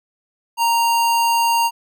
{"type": "tone", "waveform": "square", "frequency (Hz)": 930, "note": "A#5", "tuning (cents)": -4, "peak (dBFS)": -15, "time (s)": [0.57, 1.71], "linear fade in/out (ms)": 50, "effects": []}